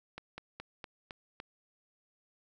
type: slowing click train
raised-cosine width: 0.3 ms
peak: -26 dBFS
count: 6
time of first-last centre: 0.18-1.401 s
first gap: 200 ms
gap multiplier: 1.1
effects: none